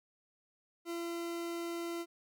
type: tone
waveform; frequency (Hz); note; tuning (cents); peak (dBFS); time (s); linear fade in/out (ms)
40% pulse; 340; F4; -46; -36; 0.85-2.06; 50
effects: none